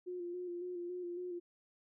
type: tone with vibrato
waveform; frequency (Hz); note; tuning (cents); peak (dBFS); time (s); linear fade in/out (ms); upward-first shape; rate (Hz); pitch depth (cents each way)
sine; 354.4; F4; +25; -39; 0.06-1.4; 20; square; 3.6; 28
effects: none